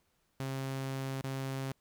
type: tone with dropouts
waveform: sawtooth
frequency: 134.2 Hz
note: C3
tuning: 44 cents sharp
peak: -31 dBFS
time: 0.4-1.72 s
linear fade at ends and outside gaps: 0 ms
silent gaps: 1.211-1.24 s
effects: pink hiss -75 dBFS RMS until 1.8 s